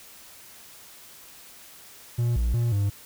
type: tone with pitch steps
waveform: triangle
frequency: 119.3 / 58.6 / 118.4 / 100.8 Hz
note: A#2 / A#1 / A#2 / G2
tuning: +41 / +10 / +27 / +49 cents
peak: -19 dBFS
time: 2.18-2.9 s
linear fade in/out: 10 ms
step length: 180 ms
effects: white hiss -48 dBFS RMS until 3.05 s